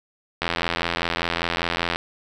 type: click train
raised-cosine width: 0.3 ms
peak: -6 dBFS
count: 132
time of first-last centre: 0.42-1.959 s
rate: 85.1 Hz
effects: 8-bit